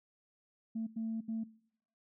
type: tone bursts at uneven times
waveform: sine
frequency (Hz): 224.1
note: A3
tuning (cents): +32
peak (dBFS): -33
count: 3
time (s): 0.75-0.87 / 0.96-1.21 / 1.28-1.44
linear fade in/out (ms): 10
effects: noise-tail reverb RT60 0.7 s tail -22 dB re dry + tanh soft clip ceiling -30 dBFS